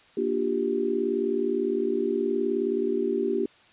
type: chord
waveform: sine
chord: G minor seventh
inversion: first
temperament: just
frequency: 235.2 / 294 / 352.8 / 392 Hz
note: Bb3 / D4 / F4 / G4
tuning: +16 / +2 / +18 / 0 cents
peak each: -31 / -31 / -29 / -26 dBFS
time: 0.17-3.46 s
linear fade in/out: 5 ms
effects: white hiss -56 dBFS RMS until 3.72 s + resampled to 8000 Hz